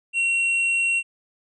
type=tone with tanh clipping; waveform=sine; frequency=2735 Hz; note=F7; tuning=37 cents flat; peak=-20 dBFS; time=0.13-1.03 s; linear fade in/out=50 ms; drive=6 dB; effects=resampled to 22050 Hz